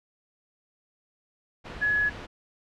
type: tone in noise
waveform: sine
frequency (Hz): 1692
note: G#6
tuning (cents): +32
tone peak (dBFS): -21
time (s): 1.81-2.1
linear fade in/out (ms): 20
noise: pink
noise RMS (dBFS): -39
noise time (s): 1.64-2.27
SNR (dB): +15
effects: low-pass 3000 Hz 12 dB/octave